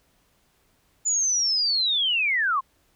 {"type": "linear sweep", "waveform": "sine", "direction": "down", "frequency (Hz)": [7040, 1011], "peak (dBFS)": -20, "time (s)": [1.05, 2.61], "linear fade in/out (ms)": 20, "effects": ["pink hiss -65 dBFS RMS until 2.95 s"]}